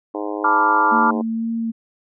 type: harmonic tone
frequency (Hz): 103.83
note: G#2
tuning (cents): 0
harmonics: 3 / 4 / 5 / 6 / 7 / 8 / 9 / 10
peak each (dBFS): -27 / -29 / -31 / -33 / -34 / -35 / -36 / -37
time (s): 0.14-1.22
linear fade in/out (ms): 10
type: chord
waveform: sine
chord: B half-diminished seventh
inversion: third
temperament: equal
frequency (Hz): 880 / 987.8 / 1174.7 / 1396.9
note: A5 / B5 / D6 / F6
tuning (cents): 0 / 0 / 0 / 0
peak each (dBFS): -18 / -20 / -18 / -20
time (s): 0.44-1.11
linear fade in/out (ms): 5
type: tone with vibrato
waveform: sine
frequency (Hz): 227.2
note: A#3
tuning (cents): -44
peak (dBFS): -20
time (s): 0.91-1.72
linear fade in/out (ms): 20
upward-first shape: sine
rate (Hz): 2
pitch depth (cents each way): 14
effects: none